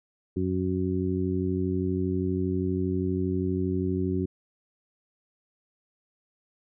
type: harmonic tone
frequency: 92.5 Hz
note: F#2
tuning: in tune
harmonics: 1 / 2 / 3 / 4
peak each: -30 / -30 / -30 / -30 dBFS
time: 0.36-4.26 s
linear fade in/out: 10 ms
effects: none